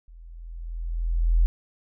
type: tone with level ramp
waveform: sine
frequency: 41.75 Hz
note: E1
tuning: 23 cents sharp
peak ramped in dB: -44 to -14 dBFS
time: 0.08-1.46 s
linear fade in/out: 0 ms
effects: none